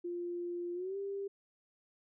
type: tone with pitch glide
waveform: sine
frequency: 349.2 to 396.5 Hz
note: F4 to G4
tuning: 0 to +20 cents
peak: -36 dBFS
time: 0.04-1.28 s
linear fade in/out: 10 ms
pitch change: +220 cents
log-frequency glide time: 0.74-0.97 s
effects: none